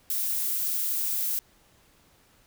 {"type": "noise", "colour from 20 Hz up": "violet", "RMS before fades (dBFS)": -28, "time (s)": [0.1, 1.39], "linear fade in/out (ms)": 0, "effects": ["pink hiss -61 dBFS RMS until 2.46 s"]}